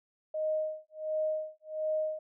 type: tone with tremolo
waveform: sine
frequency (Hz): 622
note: D#5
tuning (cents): -1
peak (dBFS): -27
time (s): 0.34-2.19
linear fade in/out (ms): 5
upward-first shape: sine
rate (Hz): 1.4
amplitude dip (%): 100
effects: none